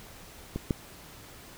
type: clicks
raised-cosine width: 3 ms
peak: -18 / -12 dBFS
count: 2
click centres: 0.56 / 0.708 s
effects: pink hiss -49 dBFS RMS until 1.57 s